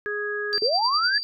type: harmonic tone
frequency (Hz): 415.3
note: G#4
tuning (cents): 0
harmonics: 1 / 3 / 4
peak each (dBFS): -29 / -38 / -28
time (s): 0.06-0.58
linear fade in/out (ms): 0
type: tone with tremolo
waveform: sine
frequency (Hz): 4699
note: D8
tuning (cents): 0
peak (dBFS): -19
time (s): 0.53-1.23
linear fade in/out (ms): 0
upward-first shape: triangle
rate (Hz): 9.9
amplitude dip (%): 80
type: linear sweep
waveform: sine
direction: up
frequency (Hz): 397.6 to 1731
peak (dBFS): -21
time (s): 0.62-1.18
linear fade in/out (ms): 2
effects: none